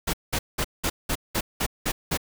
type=noise bursts; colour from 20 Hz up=pink; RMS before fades=-25 dBFS; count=9; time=0.07-2.175 s; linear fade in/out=10 ms; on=65 ms; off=190 ms; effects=none